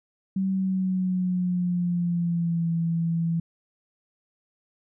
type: tone with pitch glide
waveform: sine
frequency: 191.3 to 166.54 Hz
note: G3 to E3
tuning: -42 to +18 cents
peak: -22 dBFS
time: 0.36-3.4 s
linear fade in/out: 5 ms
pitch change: -240 cents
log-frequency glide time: 0.49-2.7 s
effects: none